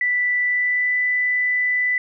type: tone with pitch glide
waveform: sine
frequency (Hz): 1975.5 to 1990.4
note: B6 to B6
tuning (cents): 0 to +13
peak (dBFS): -17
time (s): 0.01-1.98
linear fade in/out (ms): 2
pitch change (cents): +13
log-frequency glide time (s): 0.42-0.96
effects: none